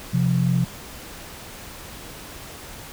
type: tone pair together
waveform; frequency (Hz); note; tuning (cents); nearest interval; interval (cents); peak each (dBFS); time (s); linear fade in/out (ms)
sine; 130.81 / 174.61; C3 / F3; 0 / 0; perfect fourth; 500; -20; 0.13-0.65; 10
effects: pink hiss -39 dBFS RMS until 2.92 s